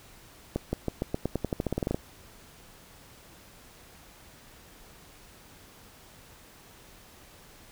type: accelerating click train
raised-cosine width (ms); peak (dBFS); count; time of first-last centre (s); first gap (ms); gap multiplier
2; -14; 17; 0.56-1.945; 170; 0.9
effects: pink hiss -53 dBFS RMS until 7.71 s